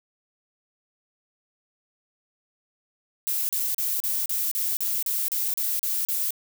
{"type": "noise bursts", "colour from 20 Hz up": "violet", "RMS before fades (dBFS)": -26, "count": 12, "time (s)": [3.27, 6.306], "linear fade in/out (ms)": 0, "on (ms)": 220, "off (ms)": 36, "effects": []}